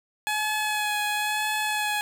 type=tone with vibrato; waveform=15% pulse; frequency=846 Hz; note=G#5; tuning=32 cents sharp; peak=-18 dBFS; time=0.27-2.01 s; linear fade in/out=0 ms; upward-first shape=sine; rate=0.99 Hz; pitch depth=19 cents each way; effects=none